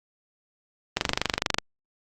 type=click train; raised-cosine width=0.2 ms; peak=-4 dBFS; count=16; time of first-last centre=0.97-1.585 s; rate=24.4 Hz; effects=Opus 32 kbps